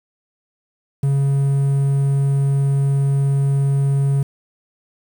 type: tone with quantisation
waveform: triangle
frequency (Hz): 138.59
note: C#3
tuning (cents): 0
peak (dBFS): -12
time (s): 1.03-4.23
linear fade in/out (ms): 5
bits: 7
effects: none